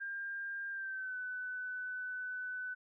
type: tone with pitch glide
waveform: sine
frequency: 1600 to 1501.5 Hz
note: G6 to F#6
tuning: +35 to +25 cents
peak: -38 dBFS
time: 0-2.75 s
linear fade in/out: 20 ms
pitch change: -110 cents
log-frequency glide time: 0.7-1.17 s
effects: none